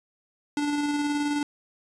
square tone with tremolo, 291.9 Hz, D4, 10 cents flat, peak -24 dBFS, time 0.57-1.43 s, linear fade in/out 2 ms, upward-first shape square, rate 19 Hz, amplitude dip 25%, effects resampled to 22050 Hz

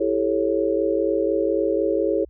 sine chord, A dominant seventh, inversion second, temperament just, 330 / 396 / 440 / 550 Hz, E4 / G4 / A4 / C#5, +2 / +18 / 0 / -14 cents, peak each -24 dBFS, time 0-2.25 s, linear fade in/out 10 ms, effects added 62 Hz sine -45 dBFS peak until 2.29 s

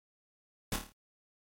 pink noise with echo, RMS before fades -32 dBFS, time 0.72-0.76 s, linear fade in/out 2 ms, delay 27 ms, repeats 6, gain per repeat -5 dB, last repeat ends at 0.922 s, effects MP3 64 kbps

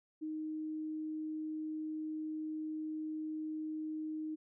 sine tone, 311.1 Hz, D#4, in tune, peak -37 dBFS, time 0.21-4.36 s, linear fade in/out 20 ms, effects none

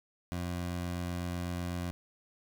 20% pulse tone, 88 Hz, F2, 14 cents sharp, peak -29 dBFS, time 0.32-1.91 s, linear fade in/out 0 ms, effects none

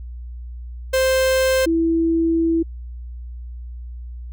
45% pulse / sine tone pair in turn, 523.3 / 329.4 Hz, C5 / E4, 0 / -1 cents, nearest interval minor sixth, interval 801 cents, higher first, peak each -15 dBFS, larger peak neither, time 0.93-1.66 / 1.66-2.63 s, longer second, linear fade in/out 10 ms, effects added 60 Hz sine -30 dBFS peak until 4.32 s

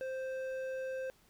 triangle tone with hard clipping, 523.3 Hz, C5, in tune, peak -38 dBFS, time 0.01-1.1 s, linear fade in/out 0 ms, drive 12 dB, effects pink hiss -67 dBFS RMS until 1.29 s

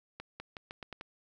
accelerating click train, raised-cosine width 0.3 ms, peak -26 dBFS, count 7, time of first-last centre 0.2-1.011 s, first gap 200 ms, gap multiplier 0.84, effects none

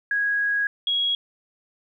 sine tone pair in turn, 1653 / 3313 Hz, G#6 / G#7, -9 / -5 cents, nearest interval octave, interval 1204 cents, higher second, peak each -20 dBFS, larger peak neither, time 0.11-0.67 / 0.87-1.15 s, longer first, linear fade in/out 2 ms, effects 10-bit

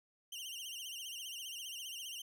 sawtooth tone with vibrato, 2960 Hz, F#7, in tune, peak -40 dBFS, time 0.32-2.22 s, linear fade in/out 5 ms, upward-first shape sine, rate 15 Hz, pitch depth 120 cents each way, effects none

